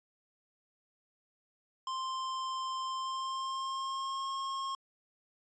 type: tone with pitch glide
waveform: square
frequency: 1046.5 to 1078.4 Hz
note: C6 to C#6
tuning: 0 to -48 cents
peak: -35 dBFS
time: 1.87-4.75 s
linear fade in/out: 2 ms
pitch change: +52 cents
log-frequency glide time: 2.83-4.29 s
effects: resampled to 16000 Hz